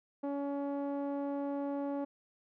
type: tone with low-pass filter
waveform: sawtooth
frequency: 282 Hz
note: C#4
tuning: 30 cents sharp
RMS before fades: -36 dBFS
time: 0.23-2.05 s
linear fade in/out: 10 ms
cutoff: 730 Hz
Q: 1.4
effects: none